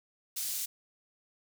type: high-pass noise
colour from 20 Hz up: pink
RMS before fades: -35 dBFS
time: 0.36-0.66 s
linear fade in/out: 10 ms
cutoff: 6000 Hz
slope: 12 dB/octave
effects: none